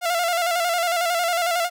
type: tone with vibrato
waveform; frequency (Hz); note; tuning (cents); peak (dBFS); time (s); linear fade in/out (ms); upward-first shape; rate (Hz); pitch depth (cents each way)
sawtooth; 691; F5; -19; -16; 0.01-1.7; 50; square; 11; 51
effects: none